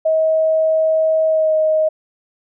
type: tone with pitch glide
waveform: sine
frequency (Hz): 636 to 626.2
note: D#5 to D#5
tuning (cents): +38 to +11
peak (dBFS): -12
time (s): 0.05-1.89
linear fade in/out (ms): 10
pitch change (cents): -27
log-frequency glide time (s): 1.27-1.54
effects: none